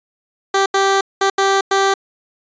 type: tone bursts at uneven times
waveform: 15% pulse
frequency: 390.8 Hz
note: G4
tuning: 5 cents flat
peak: -6 dBFS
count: 5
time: 0.54-0.66 / 0.74-1.01 / 1.21-1.3 / 1.38-1.61 / 1.71-1.94 s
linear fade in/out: 5 ms
effects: resampled to 16000 Hz